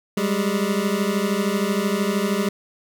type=beating tone pair; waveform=25% pulse; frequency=194.8 / 207.8 Hz; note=G3 / G#3; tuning=-11 / +1 cents; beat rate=13 Hz; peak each=-19 dBFS; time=0.17-2.49 s; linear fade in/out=5 ms; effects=none